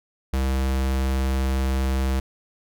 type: tone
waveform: square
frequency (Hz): 66.1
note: C2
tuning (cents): +18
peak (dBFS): -21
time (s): 0.33-2.2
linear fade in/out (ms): 5
effects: none